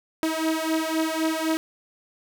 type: beating tone pair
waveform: sawtooth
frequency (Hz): 317.7 / 321.6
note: D#4 / E4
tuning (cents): +36 / -43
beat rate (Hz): 3.9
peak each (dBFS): -22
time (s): 0.23-1.57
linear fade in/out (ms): 0
effects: none